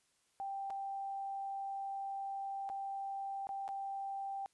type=tone with dropouts; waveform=sine; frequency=786 Hz; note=G5; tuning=4 cents sharp; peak=-38 dBFS; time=0.4-4.46 s; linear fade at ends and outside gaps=0 ms; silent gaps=0.701-0.705 / 2.691-2.699 / 3.47-3.491 / 3.679-3.689 s; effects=white hiss -75 dBFS RMS until 4.53 s + resampled to 24000 Hz